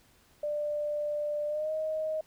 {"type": "tone with pitch glide", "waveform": "sine", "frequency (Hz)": [593, 626.1], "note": ["D5", "D#5"], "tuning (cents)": [17, 11], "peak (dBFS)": -29, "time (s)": [0.43, 2.21], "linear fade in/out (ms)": 5, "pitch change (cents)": 94, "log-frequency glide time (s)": [1.47, 1.72], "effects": ["pink hiss -63 dBFS RMS until 2.26 s"]}